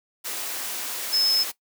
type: tone in noise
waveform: sine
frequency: 5200 Hz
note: E8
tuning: 24 cents flat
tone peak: -19 dBFS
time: 1.12-1.44 s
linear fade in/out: 20 ms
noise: white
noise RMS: -31 dBFS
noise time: 0.24-1.52 s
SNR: +9 dB
effects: noise-tail reverb RT60 0.1 s tail -17 dB re dry + high-pass 300 Hz 12 dB/octave